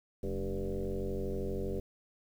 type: tone with frequency modulation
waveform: sine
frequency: 207.9 Hz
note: G#3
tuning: 2 cents sharp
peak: -32 dBFS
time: 0.23-1.8 s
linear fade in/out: 5 ms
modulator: 92.5 Hz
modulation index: 3.3
effects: 10-bit